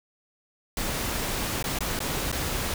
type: noise with dropouts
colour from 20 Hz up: pink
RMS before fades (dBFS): -29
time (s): 0.77-2.74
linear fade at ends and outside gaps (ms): 2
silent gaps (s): 1.627-1.641 / 1.788-1.806 / 1.991-2.003 / 2.317-2.326
effects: none